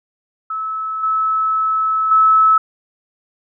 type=tone with level steps; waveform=sine; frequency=1300 Hz; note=E6; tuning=24 cents flat; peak=-20 / -14 / -8 dBFS; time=0.5-2.58 s; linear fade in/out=5 ms; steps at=1.03 / 2.11 s; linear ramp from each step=5 ms; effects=none